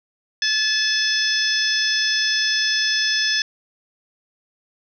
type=harmonic tone; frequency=865 Hz; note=A5; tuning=30 cents flat; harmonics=2 / 3 / 4 / 5 / 6 / 7; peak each=-22 / -30 / -25 / -33 / -21 / -30 dBFS; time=0.42-3.42 s; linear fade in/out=2 ms; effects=none